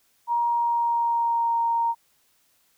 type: tone with pitch glide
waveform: sine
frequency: 945 to 928.8 Hz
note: A#5 to A#5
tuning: +23 to -7 cents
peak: -20 dBFS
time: 0.27-1.95 s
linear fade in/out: 50 ms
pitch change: -30 cents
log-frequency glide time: 0.43-1.57 s
effects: white hiss -65 dBFS RMS until 2.77 s